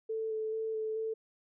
sine tone with vibrato, 440 Hz, A4, in tune, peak -32 dBFS, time 0.09-1.14 s, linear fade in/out 10 ms, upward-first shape square, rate 2.3 Hz, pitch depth 12 cents each way, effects none

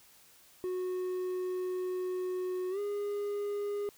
triangle tone with pitch glide, 366.6 to 409.1 Hz, F#4 to G#4, -16 to -26 cents, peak -30 dBFS, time 0.64-3.89 s, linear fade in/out 0 ms, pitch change +190 cents, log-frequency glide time 2.7-2.79 s, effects white hiss -60 dBFS RMS until 3.97 s

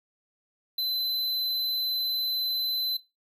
square tone, 4039 Hz, B7, 38 cents sharp, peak -26 dBFS, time 0.78-2.97 s, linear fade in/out 5 ms, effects noise-tail reverb RT60 0.2 s tail -17 dB re dry

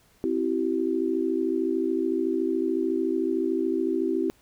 sine chord, C major, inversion none, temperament equal with one note detuned, 261.6 / 329.6 / 383.3 Hz, C4 / E4 / G4, 0 / 0 / -39 cents, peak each -29 / -26 / -27 dBFS, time 0.24-4.3 s, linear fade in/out 0 ms, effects pink hiss -61 dBFS RMS until 4.41 s

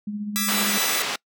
sine tone with tremolo, 207.7 Hz, G#3, in tune, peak -25 dBFS, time 0.07-0.78 s, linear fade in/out 5 ms, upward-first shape sine, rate 15 Hz, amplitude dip 45%
5% pulse chord, E dominant seventh, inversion third, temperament equal with one note detuned, 1184.9 / 1318.5 / 1661.2 / 1975.5 Hz, D6 / E6 / G#6 / B6, +15 / 0 / 0 / 0 cents, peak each -17 / -17 / -19 / -16 dBFS, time 0.36-1.02 s, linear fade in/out 0 ms
white band-pass noise, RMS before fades -27 dBFS, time 0.48-1.16 s, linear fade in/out 5 ms, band 260 to 3900 Hz, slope 12 dB/octave
effects noise-tail reverb RT60 0.1 s tail -25 dB re dry

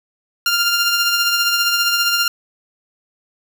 15% pulse tone with tremolo, 1396.9 Hz, F6, in tune, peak -6 dBFS, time 0.46-2.28 s, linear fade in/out 2 ms, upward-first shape triangle, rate 15 Hz, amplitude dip 45%, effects none

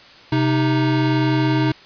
square tone pair together, 130.81 / 311.1 Hz, C3 / D#4, 0 / 0 cents, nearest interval octave + minor third, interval 1500 cents, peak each -19 / -19 dBFS, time 0.32-1.72 s, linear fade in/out 5 ms, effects white hiss -44 dBFS RMS until 1.85 s + resampled to 11025 Hz

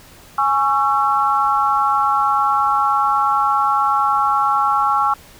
sine chord, C# minor, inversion second, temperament equal with one note detuned, 830.6 / 1108.7 / 1345.4 Hz, G#5 / C#6 / E6, 0 / 0 / +35 cents, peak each -18 dBFS, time 0.38-5.14 s, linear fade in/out 5 ms, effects pink hiss -44 dBFS RMS until 5.39 s

